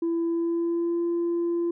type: tone with pitch glide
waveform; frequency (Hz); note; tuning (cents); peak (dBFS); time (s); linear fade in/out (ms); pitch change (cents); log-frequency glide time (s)
sine; 334.8 to 342; E4 to F4; +27 to -36; -21; 0.02-1.71; 5; +37; 0.25-1.03
effects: tanh soft clip ceiling -21 dBFS